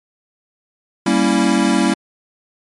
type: chord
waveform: square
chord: G diminished seventh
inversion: none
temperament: equal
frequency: 196 / 233.1 / 277.2 / 329.6 Hz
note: G3 / Bb3 / Db4 / Fb4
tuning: 0 / 0 / 0 / 0 cents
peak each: -19 dBFS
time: 1.06-1.94 s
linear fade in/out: 5 ms
effects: MP3 48 kbps